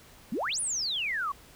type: exponential two-way sweep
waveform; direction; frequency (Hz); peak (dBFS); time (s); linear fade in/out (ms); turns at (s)
sine; up then down; 189.4 to 10060 to 1075; -28; 0.32-1.32; 5; 0.6
effects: pink hiss -54 dBFS RMS until 1.55 s